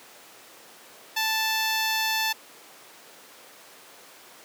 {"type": "tone", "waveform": "10% pulse", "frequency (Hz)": 880, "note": "A5", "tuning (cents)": 0, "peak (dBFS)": -15, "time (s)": [1.16, 2.33], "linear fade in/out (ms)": 10, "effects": ["pink hiss -48 dBFS RMS until 4.44 s", "high-pass 400 Hz 12 dB/octave"]}